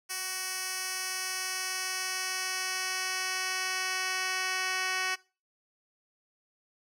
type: tone with band-pass filter sweep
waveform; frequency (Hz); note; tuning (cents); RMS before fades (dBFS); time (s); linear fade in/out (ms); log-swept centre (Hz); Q
10% pulse; 373.3; F#4; +15; -33; 0.09-5.16; 20; 8700 to 3400; 0.73
effects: noise-tail reverb RT60 0.3 s tail -19 dB re dry